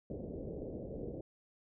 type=low-pass noise; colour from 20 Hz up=white; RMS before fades=-43 dBFS; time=0.1-1.21 s; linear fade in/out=2 ms; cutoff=560 Hz; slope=48 dB/octave; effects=none